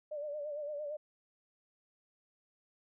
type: tone with vibrato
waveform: sine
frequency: 591 Hz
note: D5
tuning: 11 cents sharp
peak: -37 dBFS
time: 0.11-0.97 s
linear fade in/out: 10 ms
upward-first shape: sine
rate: 8.8 Hz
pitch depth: 61 cents each way
effects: none